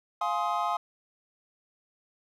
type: chord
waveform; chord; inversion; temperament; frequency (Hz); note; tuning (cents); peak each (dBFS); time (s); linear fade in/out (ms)
triangle; F minor seventh; none; just; 698.5 / 838.1 / 1047.7 / 1257.2; F5 / Ab5 / C6 / Eb6; 0 / +16 / +2 / +18; -30; 0.21-0.77; 5
effects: none